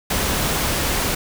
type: noise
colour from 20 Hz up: pink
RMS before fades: -21 dBFS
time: 0.1-1.15 s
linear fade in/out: 5 ms
effects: none